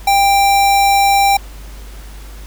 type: tone with sample-and-hold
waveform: sine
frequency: 795 Hz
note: G5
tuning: 24 cents sharp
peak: -8 dBFS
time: 0.07-1.37 s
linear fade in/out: 5 ms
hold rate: 3150 Hz
effects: added 50 Hz sine -30 dBFS peak until 2.46 s + pink hiss -40 dBFS RMS until 2.46 s